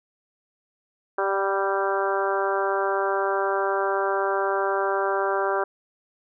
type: harmonic tone with a mistuned harmonic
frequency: 196 Hz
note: G3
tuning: in tune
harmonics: 2 / 3 / 4 / 5 / 6 / 7 / 8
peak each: -26 / -28 / -29 / -30 / -31 / -31 / -32 dBFS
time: 1.18-5.64 s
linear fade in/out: 5 ms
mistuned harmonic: 4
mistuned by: -16 cents
effects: none